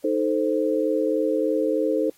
sine chord, A diminished, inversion second, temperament equal, 311.1 / 440 / 523.3 Hz, Eb4 / A4 / C5, 0 / 0 / 0 cents, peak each -24 dBFS, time 0.04-2.1 s, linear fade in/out 5 ms, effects white hiss -58 dBFS RMS until 2.17 s + AAC 48 kbps

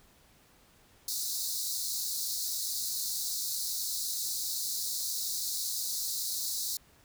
pink high-pass noise, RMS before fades -34 dBFS, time 1.08-6.77 s, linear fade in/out 2 ms, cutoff 3900 Hz, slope 96 dB/octave, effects pink hiss -62 dBFS RMS until 7.04 s

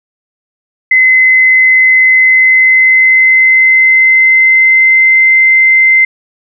sine tone with pitch glide, 2044 to 2075 Hz, C7 to C7, -41 to -15 cents, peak -3 dBFS, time 0.91-6.05 s, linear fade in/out 5 ms, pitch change +26 cents, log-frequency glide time 2.14-5.35 s, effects none

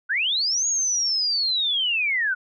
sine linear two-way sweep, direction up then down, 1432 to 6720 to 1432 Hz, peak -20 dBFS, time 0.09-2.35 s, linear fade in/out 20 ms, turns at 0.67 s, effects none

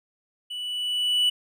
triangle tone with level ramp, 2960 Hz, F#7, in tune, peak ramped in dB -30 to -16 dBFS, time 0.5-1.3 s, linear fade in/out 10 ms, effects none

